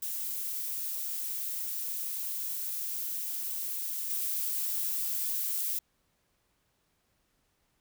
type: noise with level steps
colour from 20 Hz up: violet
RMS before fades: -35 / -32 dBFS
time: 0.02-5.79 s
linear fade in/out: 5 ms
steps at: 4.1 s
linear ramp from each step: 5 ms
effects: pink hiss -74 dBFS RMS until 7.8 s